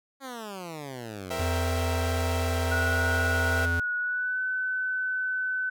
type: exponential sweep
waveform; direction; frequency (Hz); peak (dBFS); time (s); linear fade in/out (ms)
10% pulse; down; 277.2 to 76.9; -28; 0.2-1.45; 50
type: chord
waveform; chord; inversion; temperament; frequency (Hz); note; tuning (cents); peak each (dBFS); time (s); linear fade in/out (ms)
sawtooth; C dominant seventh; third; equal; 466.2 / 523.3 / 659.3 / 784; Bb4 / C5 / E5 / G5; 0 / 0 / 0 / 0; -32 / -35 / -29 / -34; 1.3-3.66; 10
type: tone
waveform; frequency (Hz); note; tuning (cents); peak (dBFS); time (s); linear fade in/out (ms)
square; 85; F2; -46; -27; 1.39-3.8; 5
type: tone with pitch glide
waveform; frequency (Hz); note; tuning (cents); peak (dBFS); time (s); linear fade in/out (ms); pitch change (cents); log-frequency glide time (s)
sine; 1460 to 1511.5; F#6 to F#6; -24 to +36; -26; 2.71-5.7; 10; +60; 3.97-4.4
effects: none